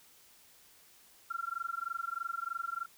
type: tone with amplitude modulation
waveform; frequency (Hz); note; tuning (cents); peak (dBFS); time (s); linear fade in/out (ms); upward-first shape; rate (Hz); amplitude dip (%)
sine; 1369; F6; -35; -31; 1.3-2.86; 10; sine; 23.2; 100
effects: white hiss -61 dBFS RMS until 2.97 s